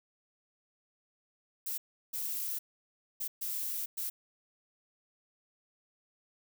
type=noise bursts at uneven times; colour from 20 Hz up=violet; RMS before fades=-36 dBFS; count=5; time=1.66-1.78 / 2.13-2.59 / 3.2-3.28 / 3.41-3.86 / 3.97-4.1 s; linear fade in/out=10 ms; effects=none